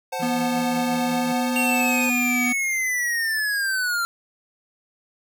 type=chord; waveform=square; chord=F# diminished; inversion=second; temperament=equal; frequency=523.3 / 740 / 880 Hz; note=C5 / F#5 / A5; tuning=0 / 0 / 0 cents; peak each=-31 dBFS; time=0.12-2.1 s; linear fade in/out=10 ms
type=tone with tremolo; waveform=45% pulse; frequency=168 Hz; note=E3; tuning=33 cents sharp; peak=-31 dBFS; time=0.19-1.33 s; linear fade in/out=10 ms; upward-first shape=triangle; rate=5.6 Hz; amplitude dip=75%
type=tone with pitch glide; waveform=square; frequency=243.8 to 246.1 Hz; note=B3 to B3; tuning=-22 to -6 cents; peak=-23 dBFS; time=0.22-2.53 s; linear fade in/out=10 ms; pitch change=+16 cents; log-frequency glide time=0.96-1.61 s
type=linear sweep; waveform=square; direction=down; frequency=2756 to 1369 Hz; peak=-22 dBFS; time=1.56-4.05 s; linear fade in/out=0 ms
effects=none